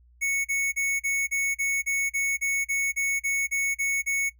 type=tone bursts; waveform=square; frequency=2213 Hz; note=C#7; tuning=3 cents flat; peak=-24 dBFS; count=15; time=0.21-4.3 s; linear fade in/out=20 ms; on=240 ms; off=35 ms; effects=noise-tail reverb RT60 0.1 s tail -18 dB re dry + added 60 Hz sine -54 dBFS peak until 4.39 s